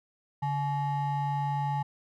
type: ring-modulated tone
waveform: triangle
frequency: 497.9 Hz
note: B4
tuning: 14 cents sharp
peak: -22 dBFS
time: 0.42-1.83 s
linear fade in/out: 10 ms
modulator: 355 Hz
effects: none